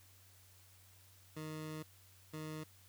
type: tone bursts at uneven times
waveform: 20% pulse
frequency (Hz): 155.56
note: D#3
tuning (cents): 0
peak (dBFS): -38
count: 2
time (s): 1.36-1.83 / 2.33-2.64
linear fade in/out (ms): 10
effects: added 94 Hz sine -64 dBFS peak until 2.88 s + white hiss -65 dBFS RMS until 2.88 s